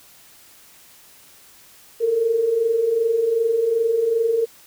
sine tone pair together, 436.9 / 459.5 Hz, A4 / A#4, -12 / -25 cents, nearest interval minor second, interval 87 cents, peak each -25 / -17 dBFS, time 2-4.46 s, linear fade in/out 20 ms, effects white hiss -49 dBFS RMS until 4.66 s

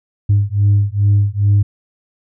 sine beating tone pair, 100.5 / 102.9 Hz, G2 / G#2, +44 / -16 cents, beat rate 2.4 Hz, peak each -12 dBFS, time 0.29-1.63 s, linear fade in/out 10 ms, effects tanh soft clip ceiling -6 dBFS

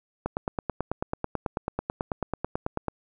click train, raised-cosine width 1 ms, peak -13 dBFS, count 25, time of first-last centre 0.26-2.883 s, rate 9.15 Hz, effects none

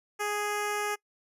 10% pulse tone with notch filter, 415.3 Hz, G#4, in tune, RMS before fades -31 dBFS, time 0.19-0.96 s, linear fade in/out 20 ms, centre 3800 Hz, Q 1.5, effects noise-tail reverb RT60 0.1 s tail -24 dB re dry + resampled to 32000 Hz

